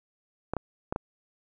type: clicks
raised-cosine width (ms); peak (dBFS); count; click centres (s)
1; -15; 4; 0.536 / 0.567 / 0.925 / 0.961
effects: none